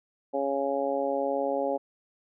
harmonic tone, 138.59 Hz, C#3, in tune, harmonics 2 / 3 / 4 / 5 / 6, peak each -34 / -33 / -28 / -34 / -34 dBFS, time 0.33-1.78 s, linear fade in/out 20 ms, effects none

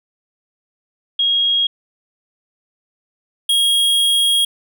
sine / square tone pair in turn, 3277 / 3277 Hz, G#7 / G#7, -24 / -24 cents, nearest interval unison, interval 0 cents, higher neither, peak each -13 dBFS, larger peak neither, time 1.19-1.67 / 3.49-4.45 s, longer second, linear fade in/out 5 ms, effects none

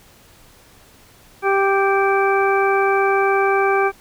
harmonic tone with a mistuned harmonic, 392.3 Hz, G4, 1 cent sharp, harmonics 1 / 2 / 3 / 4 / 6, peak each -17 / -20 / -22 / -23 / -25 dBFS, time 1.42-3.92 s, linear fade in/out 50 ms, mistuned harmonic 6, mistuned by -23 cents, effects pink hiss -49 dBFS RMS until 4 s

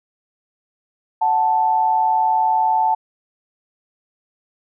sine tone pair together, 740 / 880 Hz, F#5 / A5, 0 / 0 cents, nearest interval minor third, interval 300 cents, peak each -20 / -15 dBFS, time 1.21-2.95 s, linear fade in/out 10 ms, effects none

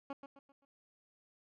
15% pulse tone with echo, 277.2 Hz, C#4, in tune, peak -33 dBFS, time 0.1-0.13 s, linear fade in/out 2 ms, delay 130 ms, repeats 4, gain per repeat -8 dB, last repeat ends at 0.65 s, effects low-pass 2000 Hz 12 dB/octave

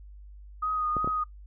sine tone with vibrato, 1244.5 Hz, D#6, in tune, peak -26 dBFS, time 0.62-1.24 s, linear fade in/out 10 ms, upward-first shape triangle, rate 2.7 Hz, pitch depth 28 cents each way
clicks, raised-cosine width 2 ms, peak -19 dBFS, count 3, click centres 0.967 / 1.045 / 1.075 s
effects noise-tail reverb RT60 0.1 s tail -17 dB re dry + added 50 Hz sine -44 dBFS peak until 1.46 s

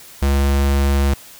square tone, 69.5 Hz, C#2, 5 cents sharp, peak -14 dBFS, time 0.22-1.14 s, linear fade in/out 5 ms, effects white hiss -41 dBFS RMS until 1.39 s

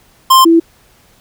square / sine tone pair in turn, 1049 / 331.8 Hz, C6 / E4, +4 / +11 cents, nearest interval octave + minor sixth, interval 1993 cents, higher first, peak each -4 dBFS, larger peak neither, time 0.3-0.45 / 0.45-0.6 s, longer neither, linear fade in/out 10 ms, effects pink hiss -49 dBFS RMS until 1.2 s

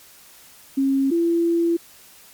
sine tone pair in turn, 271.4 / 337.8 Hz, C#4 / E4, -36 / +42 cents, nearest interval major third, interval 378 cents, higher second, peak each -16 dBFS, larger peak neither, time 0.77-1.11 / 1.11-1.77 s, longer second, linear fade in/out 10 ms, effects white hiss -48 dBFS RMS until 2.33 s + MP3 96 kbps

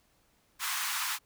pink high-pass noise, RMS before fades -33 dBFS, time 0.59-1.19 s, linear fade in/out 50 ms, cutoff 920 Hz, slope 48 dB/octave, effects pink hiss -69 dBFS RMS until 1.25 s

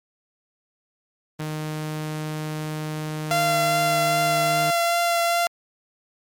sawtooth tone, 154.2 Hz, D#3, 15 cents flat, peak -23 dBFS, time 1.39-4.71 s, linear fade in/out 10 ms
sawtooth tone with vibrato, 686 Hz, F5, 31 cents flat, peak -15 dBFS, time 3.31-5.47 s, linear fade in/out 0 ms, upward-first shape triangle, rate 2.5 Hz, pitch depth 12 cents each way
effects MP3 96 kbps

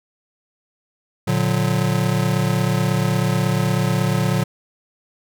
square chord, Bb augmented, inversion none, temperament just, 116.54 / 145.68 / 182.1 Hz, Bb2 / D3 / F#3, 0 / -14 / -27 cents, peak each -22 dBFS, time 1.27-4.44 s, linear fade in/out 10 ms, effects none

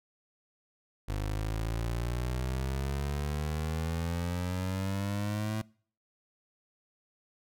25% pulse exponential sweep, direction up, 50.2 to 110 Hz, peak -27 dBFS, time 1.08-5.62 s, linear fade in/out 10 ms, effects noise-tail reverb RT60 0.5 s tail -24 dB re dry

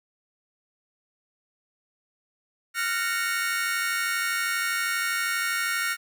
40% pulse chord, Gb major seventh, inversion third, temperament just, 1387.5 / 1480 / 1850 / 2220 Hz, F6 / Gb6 / Bb6 / Db7, -12 / 0 / -14 / +2 cents, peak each -28 / -33 / -29 / -31 dBFS, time 2.74-5.97 s, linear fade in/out 50 ms, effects none

